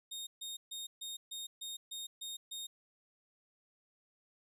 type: tone bursts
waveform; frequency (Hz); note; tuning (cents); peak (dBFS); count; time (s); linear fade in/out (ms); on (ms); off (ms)
sawtooth; 3700; A#7; -14; -38; 9; 0.11-2.67; 10; 160; 140
effects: resampled to 32000 Hz